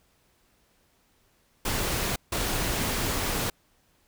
pink noise bursts at uneven times, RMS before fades -28 dBFS, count 2, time 1.65-2.16 / 2.32-3.5 s, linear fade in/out 5 ms, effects pink hiss -66 dBFS RMS until 4.07 s

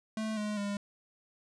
square tone with pitch steps, 218.4 / 210.4 / 202.6 Hz, A3 / G#3 / G#3, -13 / +23 / -43 cents, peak -33 dBFS, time 0.17-0.77 s, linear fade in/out 2 ms, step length 200 ms, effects resampled to 22050 Hz

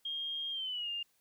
sine tone with pitch glide, 3228 to 2810 Hz, G#7 to F7, -50 to +10 cents, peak -35 dBFS, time 0.05-1.03 s, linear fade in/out 5 ms, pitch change -240 cents, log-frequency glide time 0.51-0.9 s, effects white hiss -73 dBFS RMS until 1.2 s

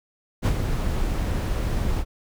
brown noise with ADSR envelope, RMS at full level -18 dBFS, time 0.42-2.05 s, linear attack 38 ms, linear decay 73 ms, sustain -6 dB, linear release 57 ms, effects none

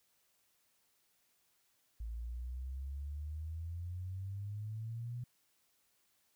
sine exponential sweep, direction up, 55 to 123.47 Hz, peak -39 dBFS, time 2-5.24 s, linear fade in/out 5 ms, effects white hiss -75 dBFS RMS until 6.35 s

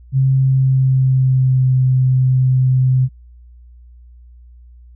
sine tone with pitch glide, 133.2 to 129.26 Hz, C3 to C3, +31 to -21 cents, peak -10 dBFS, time 0.12-3.09 s, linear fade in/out 50 ms, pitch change -52 cents, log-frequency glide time 0.34-1.72 s, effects added 60 Hz sine -39 dBFS peak until 4.95 s

